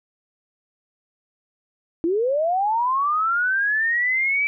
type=linear sweep; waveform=sine; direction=up; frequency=317 to 2321 Hz; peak=-18 dBFS; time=2.04-4.47 s; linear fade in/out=0 ms; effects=none